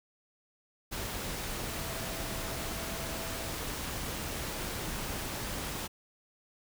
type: tone in noise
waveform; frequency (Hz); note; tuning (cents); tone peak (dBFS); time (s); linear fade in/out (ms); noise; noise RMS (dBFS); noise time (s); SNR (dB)
sine; 660; E5; +2; -46; 1.76-3.52; 20; pink; -37; 0.91-5.88; -12
effects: none